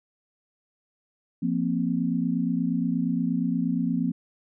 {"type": "chord", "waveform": "sine", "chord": "F suspended fourth", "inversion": "none", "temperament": "equal with one note detuned", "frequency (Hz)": [173.21, 233.1, 261.6], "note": ["F3", "Bb3", "C4"], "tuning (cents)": [-14, 0, 0], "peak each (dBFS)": -27, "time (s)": [1.42, 4.12], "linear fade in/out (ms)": 10, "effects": []}